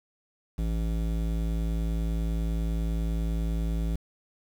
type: tone with band-pass filter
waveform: square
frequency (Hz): 55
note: A1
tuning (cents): 0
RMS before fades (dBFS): -28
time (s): 0.58-3.96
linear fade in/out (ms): 5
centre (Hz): 120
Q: 0.8
effects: 8-bit